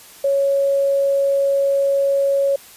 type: tone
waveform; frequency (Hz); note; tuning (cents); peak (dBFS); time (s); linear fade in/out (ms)
sine; 554.4; C#5; 0; -14; 0.24-2.56; 5
effects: white hiss -43 dBFS RMS until 2.76 s + resampled to 32000 Hz